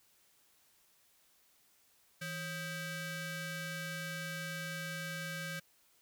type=ring-modulated tone; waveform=sawtooth; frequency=710 Hz; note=F5; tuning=28 cents sharp; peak=-32 dBFS; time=2.21-5.6 s; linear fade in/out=10 ms; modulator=873 Hz; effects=white hiss -69 dBFS RMS until 6.01 s